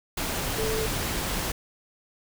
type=tone in noise; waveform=sine; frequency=440 Hz; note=A4; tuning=in tune; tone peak=-28 dBFS; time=0.58-0.86 s; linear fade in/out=5 ms; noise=pink; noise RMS=-29 dBFS; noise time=0.17-1.52 s; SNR=-2 dB; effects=none